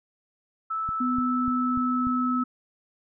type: tone with pitch glide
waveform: sine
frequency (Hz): 1312 to 1298.4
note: E6 to E6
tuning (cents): -9 to -27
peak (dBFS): -26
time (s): 0.7-2.44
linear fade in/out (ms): 10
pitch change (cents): -18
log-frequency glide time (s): 1.4-2.32
type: click train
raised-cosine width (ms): 5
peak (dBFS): -25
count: 5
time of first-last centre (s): 0.89-2.07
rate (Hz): 3.39
type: tone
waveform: sine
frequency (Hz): 250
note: B3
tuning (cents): +21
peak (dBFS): -24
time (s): 1-2.44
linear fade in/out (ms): 10
effects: none